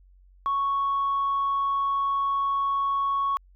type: tone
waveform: sine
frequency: 1108.7 Hz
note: C#6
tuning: in tune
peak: -21 dBFS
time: 0.46-3.37 s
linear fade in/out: 0 ms
effects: tanh soft clip ceiling -19 dBFS + added 46 Hz sine -52 dBFS peak until 3.55 s